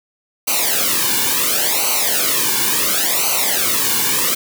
white noise with flanger, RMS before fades -17 dBFS, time 0.47-4.35 s, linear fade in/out 10 ms, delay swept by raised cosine 0.57 to 1.57 ms, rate 0.71 Hz, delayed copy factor -0.95, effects none

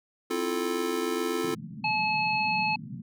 square chord, F major seventh, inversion second, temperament just, 261.9 / 327.4 / 349.2 / 436.5 Hz, C4 / E4 / F4 / A4, +2 / -12 / 0 / -14 cents, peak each -35 / -36 / -32 / -32 dBFS, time 0.3-1.55 s, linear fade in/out 10 ms
white band-pass noise, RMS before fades -40 dBFS, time 1.44-3.02 s, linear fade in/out 5 ms, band 120 to 230 Hz, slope 48 dB/octave
harmonic tone, 860 Hz, A5, 40 cents flat, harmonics 1 / 3 / 5, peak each -27 / -27 / -35 dBFS, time 1.84-2.76 s, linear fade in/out 5 ms
effects none

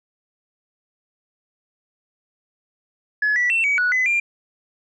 sine tone with pitch steps, 1700 / 1956 / 2693 / 2269 / 1469 / 2020 / 2389 Hz, G#6 / B6 / E7 / C#7 / F#6 / B6 / D7, +40 / -17 / +36 / +40 / -13 / +39 / +29 cents, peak -15 dBFS, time 3.22-4.2 s, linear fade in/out 5 ms, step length 140 ms, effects tanh soft clip ceiling -13 dBFS

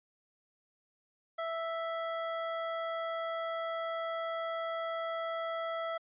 25% pulse tone, 659.3 Hz, E5, in tune, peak -30 dBFS, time 1.38-5.98 s, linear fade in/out 10 ms, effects resampled to 8000 Hz

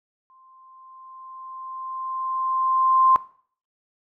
sine tone with exponential growth, 1046.5 Hz, C6, in tune, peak -12 dBFS, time 0.3-3.16 s, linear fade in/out 0 ms, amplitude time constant 620 ms, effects noise-tail reverb RT60 0.5 s tail -18 dB re dry

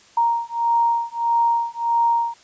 sine beating tone pair, 932.3 / 933.9 Hz, A#5 / A#5, 0 / +3 cents, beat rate 1.6 Hz, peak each -20 dBFS, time 0.17-2.34 s, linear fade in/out 5 ms, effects white hiss -51 dBFS RMS until 2.43 s + resampled to 16000 Hz

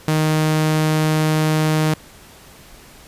sawtooth tone, 155.56 Hz, D#3, in tune, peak -11 dBFS, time 0.08-1.94 s, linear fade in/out 2 ms, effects pink hiss -44 dBFS RMS until 3.07 s + resampled to 32000 Hz

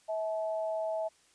sine tone pair together, 645.8 / 862 Hz, E5 / A5, -36 / -36 cents, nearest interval perfect fourth, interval 500 cents, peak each -31 / -39 dBFS, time 0.08-1.09 s, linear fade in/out 20 ms, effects white hiss -65 dBFS RMS until 1.34 s + resampled to 22050 Hz

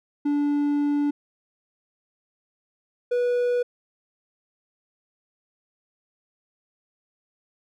triangle tone pair in turn, 290 / 488.3 Hz, D4 / B4, -22 / -20 cents, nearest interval major sixth, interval 902 cents, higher second, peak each -18 dBFS, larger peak neither, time 0.25-1.11 / 3.11-3.63 s, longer first, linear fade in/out 10 ms, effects none

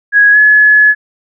sine tone with pitch glide, 1661.2 to 1703 Hz, G#6 to G#6, 0 to +43 cents, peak -3 dBFS, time 0.12-0.95 s, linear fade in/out 50 ms, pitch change +43 cents, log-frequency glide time 0.32-0.37 s, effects none

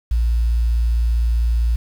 sine tone, 57.7 Hz, A#1, 17 cents flat, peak -13 dBFS, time 0.11-1.76 s, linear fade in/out 5 ms, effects tanh soft clip ceiling -11 dBFS + 7-bit

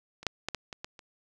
clicks, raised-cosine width 0.2 ms, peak -28 / -10 / -14 / -15 / -22 / -20 / -30 dBFS, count 7, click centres 0.23 / 0.267 / 0.486 / 0.547 / 0.728 / 0.845 / 0.992 s, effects none

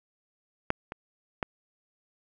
clicks, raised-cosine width 0.5 ms, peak -9 / -21 / -13 dBFS, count 3, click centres 0.704 / 0.921 / 1.428 s, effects none

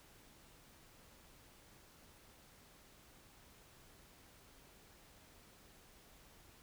silence, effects pink hiss -63 dBFS RMS until 6.62 s

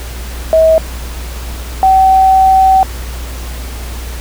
sine tone pair in turn, 642 / 763.5 Hz, E5 / G5, -46 / -46 cents, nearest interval minor third, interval 300 cents, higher second, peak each -4 dBFS, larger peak neither, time 0.53-0.78 / 1.83-2.83 s, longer second, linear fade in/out 0 ms, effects added 60 Hz sine -21 dBFS peak until 4.2 s + pink hiss -29 dBFS RMS until 4.2 s

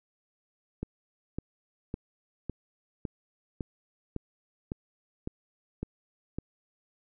click train, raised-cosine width 3 ms, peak -20 dBFS, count 11, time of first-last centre 0.83-6.386 s, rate 1.8 Hz, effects none

